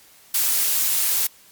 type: noise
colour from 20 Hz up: blue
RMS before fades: -20 dBFS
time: 0.34-1.27 s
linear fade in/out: 5 ms
effects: white hiss -51 dBFS RMS until 1.51 s + MP3 96 kbps